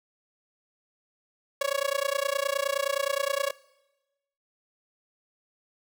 sawtooth tone with amplitude modulation, 558 Hz, C#5, 11 cents sharp, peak -18 dBFS, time 1.61-3.51 s, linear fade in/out 5 ms, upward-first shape sine, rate 29.6 Hz, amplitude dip 100%, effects noise-tail reverb RT60 1.0 s tail -21 dB re dry

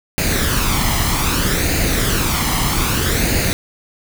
pink noise with flanger, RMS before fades -17 dBFS, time 0.18-3.53 s, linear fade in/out 0 ms, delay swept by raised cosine 0.44 to 0.99 ms, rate 0.63 Hz, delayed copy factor +0.55, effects none

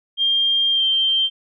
sine tone with pitch glide, 3200 to 3147 Hz, G7 to G7, +35 to +6 cents, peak -15 dBFS, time 0.17-1.3 s, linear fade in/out 50 ms, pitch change -29 cents, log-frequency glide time 0.71-0.85 s, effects none

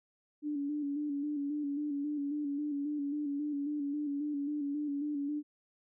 sine tone with vibrato, 290 Hz, D4, 22 cents flat, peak -32 dBFS, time 0.42-5.43 s, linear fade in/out 50 ms, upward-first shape square, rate 3.7 Hz, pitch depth 41 cents each way, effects none

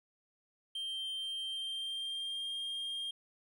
triangle tone with pitch glide, 3149 to 3213 Hz, G7 to G7, +7 to +42 cents, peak -35 dBFS, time 0.75-3.11 s, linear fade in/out 5 ms, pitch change +35 cents, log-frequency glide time 1.47-2.54 s, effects none

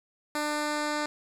10% pulse tone with low-pass filter sweep, 298.7 Hz, D4, 29 cents sharp, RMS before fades -30 dBFS, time 0.35-1.06 s, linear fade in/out 2 ms, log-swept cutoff 12000 to 7300 Hz, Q 0.92, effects 10-bit

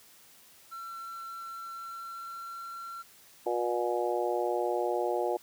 triangle tone with pitch glide, 1352 to 1362.2 Hz, E6 to F6, +43 to -44 cents, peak -37 dBFS, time 0.71-3.03 s, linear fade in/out 20 ms, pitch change +13 cents, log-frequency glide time 1.68-2.54 s
harmonic tone, 120 Hz, B2, 49 cents flat, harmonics 3 / 4 / 5 / 6 / 7, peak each -32 / -33 / -34 / -35 / -35 dBFS, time 3.46-5.37 s, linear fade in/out 5 ms
effects white hiss -57 dBFS RMS until 5.42 s + high-pass 60 Hz 12 dB/octave

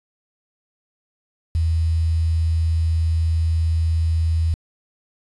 sine tone with quantisation, 81.6 Hz, E2, 17 cents flat, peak -16 dBFS, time 1.55-4.54 s, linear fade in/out 0 ms, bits 7, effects resampled to 24000 Hz

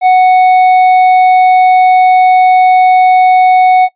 sine tone with tanh clipping, 740 Hz, F#5, in tune, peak -4 dBFS, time 0.01-3.89 s, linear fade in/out 50 ms, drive 7 dB, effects noise-tail reverb RT60 0.1 s tail -20 dB re dry + resampled to 8000 Hz

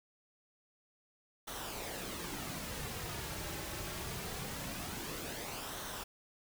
pink noise with flanger, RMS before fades -42 dBFS, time 1.47-6.04 s, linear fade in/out 10 ms, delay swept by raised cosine 0.41 to 4.21 ms, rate 0.23 Hz, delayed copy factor -0.5, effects none

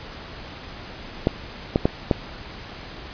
clicks, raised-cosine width 2 ms, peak -3 dBFS, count 4, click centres 1.271 / 1.759 / 1.855 / 2.112 s, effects pink hiss -38 dBFS RMS until 3.13 s + resampled to 11025 Hz

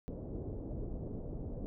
pink low-pass noise, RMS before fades -41 dBFS, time 0.08-1.66 s, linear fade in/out 0 ms, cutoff 520 Hz, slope 24 dB/octave, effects none

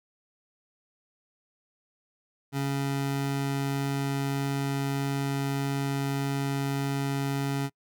25% pulse tone, 138.59 Hz, C#3, in tune, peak -23 dBFS, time 2.52-7.7 s, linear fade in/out 50 ms, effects noise-tail reverb RT60 0.1 s tail -26 dB re dry

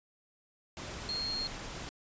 sine tone in noise, 4249 Hz, C8, 26 cents sharp, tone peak -33 dBFS, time 1.09-1.47 s, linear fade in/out 0 ms, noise pink, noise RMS -42 dBFS, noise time 0.77-1.89 s, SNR +6 dB, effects resampled to 16000 Hz

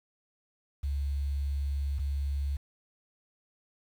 sine tone pair in turn, 70.1 / 70.1 Hz, C#2 / C#2, +20 / +20 cents, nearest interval unison, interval 0 cents, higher neither, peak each -28 dBFS, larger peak neither, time 0.83-1.99 / 1.99-2.57 s, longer first, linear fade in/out 10 ms, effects 9-bit

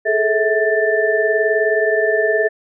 sine tone cluster, 421 / 440.1 / 649 / 1771 Hz, G#4 / A4 / E5 / A6, +24 / 0 / -27 / +11 cents, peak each -19 dBFS, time 0.05-2.49 s, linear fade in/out 20 ms, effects none

